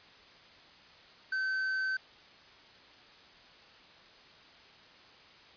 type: tone with tanh clipping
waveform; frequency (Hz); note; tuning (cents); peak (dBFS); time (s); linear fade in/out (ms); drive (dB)
triangle; 1537; G6; -35; -31; 1.32-1.97; 5; 10
effects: white hiss -56 dBFS RMS until 5.56 s + resampled to 11025 Hz